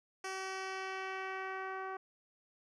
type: tone with low-pass filter sweep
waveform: 10% pulse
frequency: 380.8 Hz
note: F#4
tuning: 50 cents sharp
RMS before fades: -41 dBFS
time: 0.24-1.97 s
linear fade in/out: 5 ms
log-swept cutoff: 7700 to 1200 Hz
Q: 1.1
effects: none